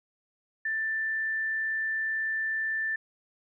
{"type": "tone", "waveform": "sine", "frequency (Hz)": 1771, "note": "A6", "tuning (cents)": 11, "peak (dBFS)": -27, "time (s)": [0.65, 2.96], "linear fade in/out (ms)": 5, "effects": []}